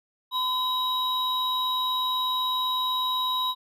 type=tone pair together; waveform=triangle; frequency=1015 / 3832 Hz; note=B5 / A#7; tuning=+47 / +47 cents; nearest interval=octave + major seventh; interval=2300 cents; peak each=-25 dBFS; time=0.31-3.55 s; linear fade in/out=50 ms; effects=none